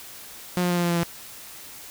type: tone with pitch steps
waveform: sawtooth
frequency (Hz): 178.9 / 177.36 / 175.83 / 174.31 / 172.81 / 171.32 / 169.84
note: F3 / F3 / F3 / F3 / F3 / F3 / F3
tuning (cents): +42 / +27 / +12 / -3 / -18 / -33 / -48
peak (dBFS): -17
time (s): 0.57-1.032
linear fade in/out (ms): 0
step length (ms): 66
effects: white hiss -42 dBFS RMS until 1.9 s